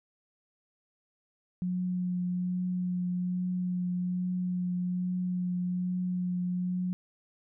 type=tone with vibrato; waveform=sine; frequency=180.3 Hz; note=F#3; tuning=45 cents flat; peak=-28 dBFS; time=1.62-6.93 s; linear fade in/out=0 ms; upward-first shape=triangle; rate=1.2 Hz; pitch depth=14 cents each way; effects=none